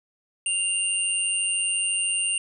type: tone pair together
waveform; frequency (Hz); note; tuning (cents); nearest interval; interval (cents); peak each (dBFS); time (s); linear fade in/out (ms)
sine; 2794 / 8906; F7 / C#9; 0 / +7; octave + minor sixth; 2007; -25; 0.46-2.38; 2
effects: none